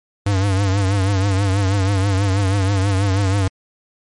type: tone with vibrato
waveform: square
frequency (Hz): 97.7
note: G2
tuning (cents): -5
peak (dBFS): -15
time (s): 0.26-3.48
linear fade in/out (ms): 5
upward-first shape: triangle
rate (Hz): 6.2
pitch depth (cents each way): 93
effects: MP3 48 kbps